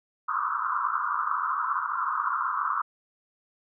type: band-pass noise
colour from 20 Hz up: white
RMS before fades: -28 dBFS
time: 0.28-2.82 s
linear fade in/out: 10 ms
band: 1000 to 1400 Hz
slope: 96 dB/octave
effects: none